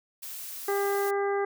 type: noise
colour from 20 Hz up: blue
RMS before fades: -39 dBFS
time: 0.22-1.11 s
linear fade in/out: 10 ms
type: harmonic tone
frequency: 400 Hz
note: G4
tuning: 35 cents sharp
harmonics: 1 / 2 / 3 / 4 / 5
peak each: -26 / -32 / -36 / -38 / -40 dBFS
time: 0.68-1.45 s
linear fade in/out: 5 ms
effects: none